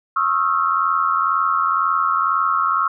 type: tone cluster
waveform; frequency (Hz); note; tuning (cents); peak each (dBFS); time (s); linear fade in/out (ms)
sine; 1096 / 1279 / 1361; C#6 / D#6 / F6; -20 / +47 / -45; -20; 0.16-2.88; 5
effects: none